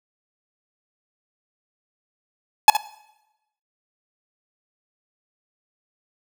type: tone with echo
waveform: 45% pulse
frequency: 852 Hz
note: G#5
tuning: 44 cents sharp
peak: -4 dBFS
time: 2.68-2.7 s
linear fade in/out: 2 ms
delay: 68 ms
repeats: 1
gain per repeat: -12 dB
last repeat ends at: 2.768 s
effects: noise-tail reverb RT60 0.9 s tail -20 dB re dry